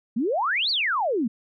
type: exponential two-way sweep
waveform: sine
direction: up then down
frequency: 207.1 to 4699 to 207.1 Hz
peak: -21 dBFS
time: 0.16-1.28 s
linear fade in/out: 10 ms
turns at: 0.7 s
effects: none